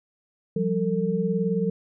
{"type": "tone cluster", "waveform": "sine", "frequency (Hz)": [173.8, 192.5, 450.2], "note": ["F3", "G3", "A4"], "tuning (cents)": [-8, -31, 40], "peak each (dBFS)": -26, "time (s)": [0.56, 1.7], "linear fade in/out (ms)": 5, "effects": []}